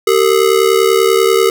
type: ring-modulated tone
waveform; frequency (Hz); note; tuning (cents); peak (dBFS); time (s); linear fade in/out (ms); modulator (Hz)
square; 420.8; G#4; +23; -6; 0.07-1.5; 2; 35.1
effects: none